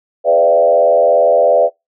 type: tone with frequency modulation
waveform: sine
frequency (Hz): 587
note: D5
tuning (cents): -1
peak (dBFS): -7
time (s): 0.24-1.7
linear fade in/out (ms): 50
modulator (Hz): 82.9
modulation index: 1.3
effects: noise-tail reverb RT60 0.2 s tail -26 dB re dry